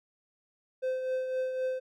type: tone with tremolo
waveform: triangle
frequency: 516 Hz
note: C5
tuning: 24 cents flat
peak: -25 dBFS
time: 0.82-1.8 s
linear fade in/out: 20 ms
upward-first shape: triangle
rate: 3.9 Hz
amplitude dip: 50%
effects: none